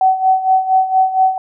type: tone with tremolo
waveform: sine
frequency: 756 Hz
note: F#5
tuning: 37 cents sharp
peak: -7 dBFS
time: 0.01-1.38 s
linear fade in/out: 2 ms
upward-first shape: sine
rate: 4.3 Hz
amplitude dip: 75%
effects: none

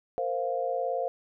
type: chord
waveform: sine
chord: Bb suspended second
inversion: none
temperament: just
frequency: 466.2 / 524.4 / 699.2 Hz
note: Bb4 / C5 / F5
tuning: 0 / +4 / +2 cents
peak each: -34 / -30 / -31 dBFS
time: 0.18-1.08 s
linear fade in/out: 0 ms
effects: none

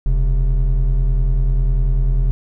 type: tone pair together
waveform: triangle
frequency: 40.84 / 132.6 Hz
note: E1 / C3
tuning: -15 / +23 cents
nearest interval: octave + minor sixth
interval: 2038 cents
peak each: -11 / -21 dBFS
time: 0.06-2.31 s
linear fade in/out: 0 ms
effects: none

